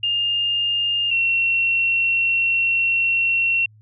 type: tone pair in turn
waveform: sine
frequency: 2818 / 2724 Hz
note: F7 / F7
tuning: +15 / -44 cents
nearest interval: minor second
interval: 59 cents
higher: first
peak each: -18 / -16 dBFS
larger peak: second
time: 0.03-1.11 / 1.11-3.66 s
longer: second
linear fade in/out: 5 ms
effects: added 107 Hz sine -47 dBFS peak until 3.81 s